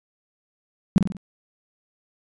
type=tone with echo; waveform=sine; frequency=190 Hz; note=F#3; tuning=46 cents sharp; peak=-9 dBFS; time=0.96-0.98 s; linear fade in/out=0 ms; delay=47 ms; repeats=4; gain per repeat=-6 dB; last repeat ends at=1.168 s; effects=resampled to 22050 Hz